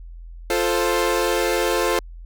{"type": "chord", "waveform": "sawtooth", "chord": "F major", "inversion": "none", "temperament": "equal", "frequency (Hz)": [349.2, 440, 523.3], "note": ["F4", "A4", "C5"], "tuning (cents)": [0, 0, 0], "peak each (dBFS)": -19, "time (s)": [0.5, 1.99], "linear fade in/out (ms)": 2, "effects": ["added 42 Hz sine -35 dBFS peak until 2.25 s"]}